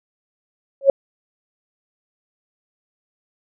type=tone with exponential growth; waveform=sine; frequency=549 Hz; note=C#5; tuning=17 cents flat; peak=-3 dBFS; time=0.81-0.9 s; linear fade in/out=2 ms; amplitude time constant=19 ms; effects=none